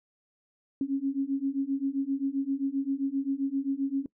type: beating tone pair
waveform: sine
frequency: 269.8 / 277.4 Hz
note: C#4 / C#4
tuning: -47 / +1 cents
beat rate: 7.6 Hz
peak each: -30 / -29 dBFS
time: 0.81-4.06 s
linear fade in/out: 2 ms
effects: noise-tail reverb RT60 0.1 s tail -22 dB re dry